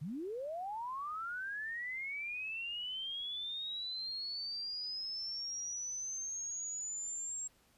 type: linear sweep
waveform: sine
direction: up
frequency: 130 to 7580 Hz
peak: -38 dBFS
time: 0.01-7.48 s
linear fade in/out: 10 ms
effects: pink hiss -69 dBFS RMS until 7.77 s + resampled to 32000 Hz